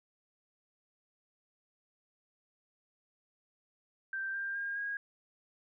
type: tone with pitch steps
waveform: sine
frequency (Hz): 1568 / 1590.8 / 1613.9 / 1637.4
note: G6 / G6 / G6 / G#6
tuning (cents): 0 / +25 / +50 / -25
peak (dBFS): -34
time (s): 4.13-4.97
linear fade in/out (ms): 2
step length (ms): 210
effects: none